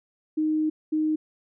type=tone bursts at uneven times; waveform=sine; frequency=310 Hz; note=D#4; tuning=6 cents flat; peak=-21 dBFS; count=2; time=0.37-0.7 / 0.92-1.16 s; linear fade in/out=10 ms; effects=none